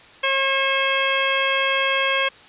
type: harmonic tone with a mistuned harmonic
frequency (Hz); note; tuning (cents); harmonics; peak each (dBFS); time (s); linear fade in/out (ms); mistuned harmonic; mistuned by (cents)
541; C#5; -42; 1 / 2 / 3 / 4 / 5 / 6; -25 / -25 / -25 / -25 / -25 / -25; 0.23-2.29; 10; 5; -56
effects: white hiss -46 dBFS RMS until 2.48 s + resampled to 8000 Hz